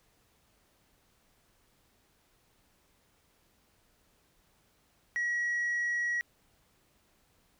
sine tone with tanh clipping, 1915 Hz, A#6, 46 cents sharp, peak -29 dBFS, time 5.16-6.21 s, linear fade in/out 0 ms, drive 1 dB, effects pink hiss -69 dBFS RMS until 7.59 s

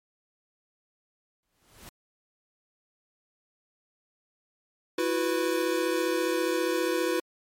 pink noise with exponential growth, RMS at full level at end -44 dBFS, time 1.43-1.89 s, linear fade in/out 0 ms, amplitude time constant 100 ms
square chord, E suspended second, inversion none, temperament equal with one note detuned, 329.6 / 364.5 / 493.9 Hz, E4 / F#4 / B4, 0 / -26 / 0 cents, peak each -30 dBFS, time 4.98-7.2 s, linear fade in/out 5 ms
effects MP3 64 kbps

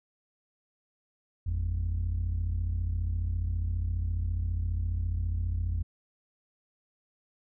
sine tone pair together, 50.9 / 85.6 Hz, G#1 / F2, -34 / -34 cents, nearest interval major sixth, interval 900 cents, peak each -29 / -27 dBFS, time 1.46-5.83 s, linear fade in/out 10 ms, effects tanh soft clip ceiling -24 dBFS

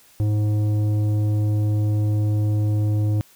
sine tone with tanh clipping, 105.4 Hz, G#2, 26 cents sharp, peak -19 dBFS, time 0.2-3.21 s, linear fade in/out 0 ms, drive 10 dB, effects white hiss -53 dBFS RMS until 3.35 s

